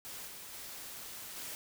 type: noise with level steps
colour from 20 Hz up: white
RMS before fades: -45 / -48 / -46 / -43 dBFS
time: 0.05-1.55 s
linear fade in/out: 0 ms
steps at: 0.27 / 0.53 / 1.36 s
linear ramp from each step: 10 ms
effects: none